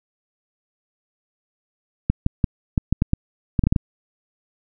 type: clicks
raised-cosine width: 5 ms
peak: -4 dBFS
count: 12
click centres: 2.1 / 2.264 / 2.442 / 2.778 / 2.926 / 3.021 / 3.134 / 3.592 / 3.638 / 3.67 / 3.725 / 3.762 s
effects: none